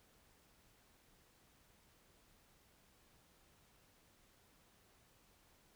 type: silence
effects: pink hiss -70 dBFS RMS until 5.75 s